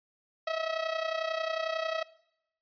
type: tone with amplitude modulation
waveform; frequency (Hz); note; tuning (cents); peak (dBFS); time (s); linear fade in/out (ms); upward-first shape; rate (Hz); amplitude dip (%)
sawtooth; 645; E5; -38; -23; 0.47-2.03; 5; sine; 31.1; 70
effects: noise-tail reverb RT60 0.8 s tail -21 dB re dry + resampled to 11025 Hz